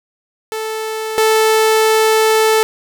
sawtooth tone pair in turn, 438.9 / 438.9 Hz, A4 / A4, -4 / -4 cents, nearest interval unison, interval 0 cents, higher neither, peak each -16 / -6 dBFS, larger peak second, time 0.52-1.18 / 1.18-2.63 s, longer second, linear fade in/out 0 ms, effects none

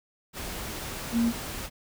sine tone in noise, 233.1 Hz, A#3, in tune, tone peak -21 dBFS, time 1.12-1.33 s, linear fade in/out 50 ms, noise pink, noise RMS -36 dBFS, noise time 0.33-1.7 s, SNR +12 dB, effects none

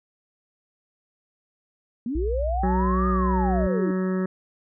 sine linear two-way sweep, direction up then down, 220 to 1242 to 288.1 Hz, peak -25 dBFS, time 2.06-3.91 s, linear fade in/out 2 ms, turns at 3.09 s
sine tone with pitch glide, 60.5 to 61.13 Hz, B1 to B1, -35 to -17 cents, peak -24 dBFS, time 2.15-3.67 s, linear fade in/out 5 ms, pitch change +18 cents, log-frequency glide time 2.36-3.44 s
harmonic tone, 186.5 Hz, F#3, 14 cents sharp, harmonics 1 / 2 / 3 / 5 / 6 / 7 / 8 / 9 / 10, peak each -23 / -28 / -36 / -45 / -44 / -40 / -52 / -42 / -46 dBFS, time 2.63-4.26 s, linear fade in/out 5 ms
effects none

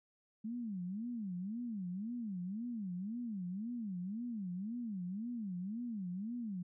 sine tone with vibrato, 207.7 Hz, G#3, in tune, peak -38 dBFS, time 0.44-6.63 s, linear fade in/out 10 ms, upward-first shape sine, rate 1.9 Hz, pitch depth 280 cents each way, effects none

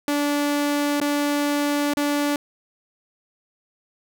sawtooth tone with dropouts, 290 Hz, D4, 22 cents flat, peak -16 dBFS, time 0.08-2.36 s, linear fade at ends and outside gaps 1 ms, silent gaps 1.002-1.013 / 1.937-1.971 s, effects none

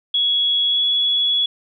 sine tone with pitch glide, 3351 to 3378 Hz, G#7 to G#7, +15 to +29 cents, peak -15 dBFS, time 0.14-1.46 s, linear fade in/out 5 ms, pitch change +14 cents, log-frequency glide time 0.68-0.82 s, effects none

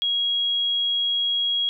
sine tone, 3300 Hz, G#7, 12 cents flat, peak -20 dBFS, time 0.02-1.69 s, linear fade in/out 0 ms, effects none

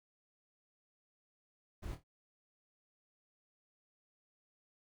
brown noise with echo, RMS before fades -42 dBFS, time 1.82-1.96 s, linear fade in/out 20 ms, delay 26 ms, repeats 3, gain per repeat -9 dB, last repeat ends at 2.038 s, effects none

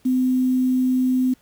sine tone with quantisation, 255.6 Hz, C4, 40 cents flat, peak -16 dBFS, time 0.05-1.34 s, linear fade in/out 10 ms, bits 7, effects pink hiss -59 dBFS RMS until 1.41 s

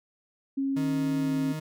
sine tone with pitch glide, 272.5 to 268.9 Hz, C#4 to C4, -29 to +47 cents, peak -25 dBFS, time 0.57-1.53 s, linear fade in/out 10 ms, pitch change -24 cents, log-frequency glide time 1.17-1.32 s
40% pulse tone, 155.56 Hz, D#3, in tune, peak -31 dBFS, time 0.76-1.6 s, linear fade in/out 10 ms
effects none

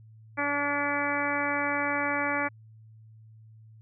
harmonic tone, 287.2 Hz, D4, 39 cents flat, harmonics 1 / 2 / 3 / 4 / 5 / 6 / 7 / 8, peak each -34 / -34 / -34 / -34 / -34 / -34 / -34 / -34 dBFS, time 0.37-2.49 s, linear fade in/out 20 ms, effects added 110 Hz sine -49 dBFS peak until 3.81 s

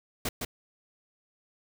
pink noise with echo, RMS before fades -30 dBFS, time 0.25-0.29 s, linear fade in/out 5 ms, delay 160 ms, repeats 1, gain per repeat -3 dB, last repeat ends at 0.45 s, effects none

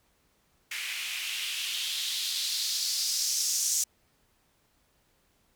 blue noise with band-pass filter sweep, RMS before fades -31 dBFS, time 0.71-3.84 s, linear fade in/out 5 ms, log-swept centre 2200 to 6600 Hz, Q 2.9, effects pink hiss -69 dBFS RMS until 5.55 s

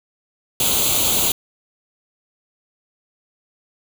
white noise with comb filter, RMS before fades -18 dBFS, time 0.6-1.32 s, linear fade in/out 2 ms, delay 0.28 ms, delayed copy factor +0.8, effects none

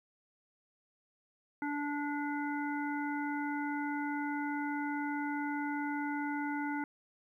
harmonic tone, 290.8 Hz, D4, 17 cents flat, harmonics 1 / 3 / 5 / 7, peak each -35 / -39 / -41 / -45 dBFS, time 1.62-6.84 s, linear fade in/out 2 ms, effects 12-bit

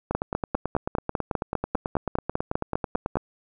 two click trains, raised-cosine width 1 ms, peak -12 / -9 dBFS, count 29 / 16, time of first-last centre 0.11-3.17 / 0.15-3.156 s, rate 9.15 / 4.99 Hz, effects none

